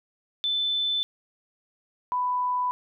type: tone pair in turn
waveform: sine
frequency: 3520 / 993.8 Hz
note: A7 / B5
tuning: 0 / +11 cents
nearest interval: octave + minor seventh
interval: 2189 cents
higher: first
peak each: -23 dBFS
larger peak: neither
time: 0.44-1.03 / 2.12-2.71 s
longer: neither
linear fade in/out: 0 ms
effects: none